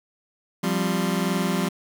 sawtooth chord, F suspended second, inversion none, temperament just, 174.61 / 196.44 / 261.9 Hz, F3 / G3 / C4, 0 / +4 / +2 cents, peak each -21 / -21 / -25 dBFS, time 0.63-1.69 s, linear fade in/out 10 ms, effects 8-bit

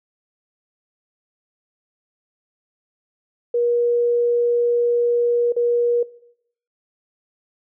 sine tone with dropouts, 477.7 Hz, A#4, 42 cents sharp, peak -16 dBFS, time 3.54-6.03 s, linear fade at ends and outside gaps 5 ms, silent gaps 5.523-5.564 s, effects noise-tail reverb RT60 0.7 s tail -19 dB re dry

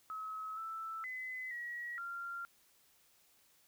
sine tone with pitch steps, 1284 / 1322 / 2024 / 1914 / 1385 Hz, E6 / E6 / B6 / A#6 / F6, -46 / +5 / +42 / +45 / -15 cents, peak -40 dBFS, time 0.1-2.45 s, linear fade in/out 0 ms, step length 470 ms, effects white hiss -69 dBFS RMS until 3.67 s

